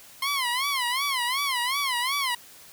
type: tone with vibrato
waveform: 15% pulse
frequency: 1046.5 Hz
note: C6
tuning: in tune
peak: -18 dBFS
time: 0.22-2.35 s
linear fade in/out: 5 ms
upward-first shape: sine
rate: 2.7 Hz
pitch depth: 160 cents each way
effects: white hiss -49 dBFS RMS until 2.72 s